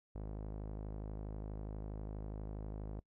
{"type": "tone with low-pass filter", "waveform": "sawtooth", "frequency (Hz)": 52.3, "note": "G#1", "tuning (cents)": 13, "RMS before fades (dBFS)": -44, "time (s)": [0.15, 3], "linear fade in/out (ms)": 5, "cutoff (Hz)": 660, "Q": 0.96, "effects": ["noise-tail reverb RT60 0.1 s tail -23 dB re dry"]}